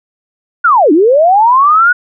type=linear two-way sweep; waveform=sine; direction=down then up; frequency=1480 to 283.6 to 1480 Hz; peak=-4 dBFS; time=0.64-1.93 s; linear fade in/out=10 ms; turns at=0.92 s; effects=none